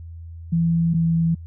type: tone pair in turn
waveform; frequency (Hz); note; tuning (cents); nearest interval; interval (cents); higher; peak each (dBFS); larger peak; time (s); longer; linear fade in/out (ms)
sine; 166.9 / 165.36; E3 / E3; +22 / +6; unison; 16; first; -16 / -16; neither; 0.52-0.94 / 0.94-1.35; first; 10
effects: added 83 Hz sine -34 dBFS peak until 1.46 s